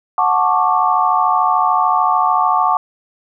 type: chord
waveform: sine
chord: D major seventh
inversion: first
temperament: just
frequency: 734.2 / 881 / 1101.2 / 1174.7 Hz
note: F#5 / A5 / C#6 / D6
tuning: -14 / +2 / -12 / 0 cents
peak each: -17 dBFS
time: 0.18-2.77 s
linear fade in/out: 2 ms
effects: none